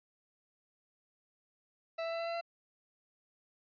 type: tone with pitch steps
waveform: 40% pulse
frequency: 659.3 / 663.1 / 667 / 670.8 / 674.7 / 678.6 Hz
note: E5 / E5 / E5 / E5 / E5 / F5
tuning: 0 / +10 / +20 / +30 / +40 / -50 cents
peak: -34 dBFS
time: 1.98-2.412 s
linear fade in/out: 10 ms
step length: 72 ms
effects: resampled to 11025 Hz